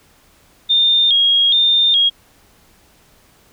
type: tone with vibrato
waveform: sine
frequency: 3444 Hz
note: A7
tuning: 38 cents flat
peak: -10 dBFS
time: 0.69-2.1 s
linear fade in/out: 20 ms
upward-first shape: square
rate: 1.2 Hz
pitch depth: 86 cents each way
effects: pink hiss -52 dBFS RMS until 3.52 s